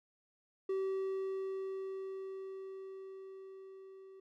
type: tone with level ramp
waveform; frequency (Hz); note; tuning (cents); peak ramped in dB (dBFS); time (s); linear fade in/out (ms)
triangle; 384.1; G4; -35; -30 to -50; 0.69-4.2; 5
effects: none